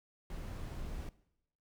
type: noise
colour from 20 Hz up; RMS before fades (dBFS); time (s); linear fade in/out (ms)
brown; -42; 0.3-1.09; 2
effects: noise-tail reverb RT60 0.8 s tail -19 dB re dry